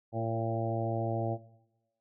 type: harmonic tone with a mistuned harmonic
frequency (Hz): 113.4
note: A#2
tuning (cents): -47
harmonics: 1 / 2 / 3 / 4 / 5 / 6 / 7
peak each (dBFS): -34 / -39 / -38 / -42 / -38 / -38 / -40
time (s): 0.12-1.38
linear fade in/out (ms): 50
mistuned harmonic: 4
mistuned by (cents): +23
effects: noise-tail reverb RT60 1.0 s tail -17 dB re dry